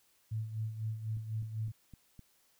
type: tone with tremolo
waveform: sine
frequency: 110 Hz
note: A2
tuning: in tune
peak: -32 dBFS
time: 0.31-1.72 s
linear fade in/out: 10 ms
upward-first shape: sine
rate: 4 Hz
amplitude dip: 65%
type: click train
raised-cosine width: 5 ms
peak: -38 dBFS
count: 5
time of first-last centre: 1.17-2.193 s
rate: 3.91 Hz
effects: white hiss -70 dBFS RMS until 2.59 s